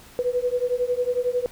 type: beating tone pair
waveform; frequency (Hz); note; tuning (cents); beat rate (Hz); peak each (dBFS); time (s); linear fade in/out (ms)
sine; 488.2 / 499.2; B4 / B4; -20 / +19; 11; -24; 0.19-1.46; 0
effects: pink hiss -48 dBFS RMS until 1.51 s